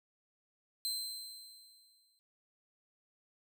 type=tone with exponential decay; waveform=sawtooth; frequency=4105 Hz; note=C8; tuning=34 cents flat; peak=-30 dBFS; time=0.85-2.19 s; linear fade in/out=0 ms; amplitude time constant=290 ms; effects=none